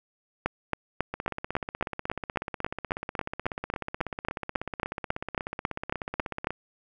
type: two click trains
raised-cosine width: 0.5 ms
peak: -10 / -17 dBFS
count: 23 / 89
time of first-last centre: 0.46-6.471 / 1.14-6.506 s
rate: 3.66 / 16.4 Hz
effects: none